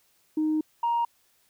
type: tone pair in turn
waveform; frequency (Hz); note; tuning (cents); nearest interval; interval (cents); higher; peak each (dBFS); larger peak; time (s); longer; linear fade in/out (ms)
sine; 310 / 938.9; D#4 / A#5; -6 / +12; octave + perfect fifth; 1918; second; -21 / -21; neither; 0.37-0.61 / 0.83-1.05; first; 5
effects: tanh soft clip ceiling -19 dBFS + white hiss -66 dBFS RMS until 1.49 s